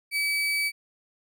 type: tone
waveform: 35% pulse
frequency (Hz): 2290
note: D7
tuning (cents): -44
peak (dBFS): -22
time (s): 0.11-0.72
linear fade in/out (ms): 50
effects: none